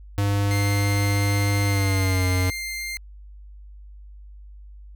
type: tone with pitch glide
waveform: square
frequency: 100.8 to 91.9 Hz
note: G2 to F#2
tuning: +49 to -11 cents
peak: -20 dBFS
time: 0.18-2.5 s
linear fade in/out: 0 ms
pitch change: -160 cents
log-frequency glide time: 1.65-2.26 s
type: tone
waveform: sawtooth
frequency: 2101 Hz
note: C7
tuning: 7 cents sharp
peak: -25 dBFS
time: 0.51-2.97 s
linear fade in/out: 0 ms
effects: added 50 Hz sine -40 dBFS peak until 4.95 s